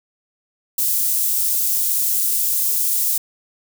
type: high-pass noise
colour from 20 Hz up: white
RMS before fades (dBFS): -19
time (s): 0.78-3.18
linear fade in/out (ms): 5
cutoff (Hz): 8800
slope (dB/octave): 12
effects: none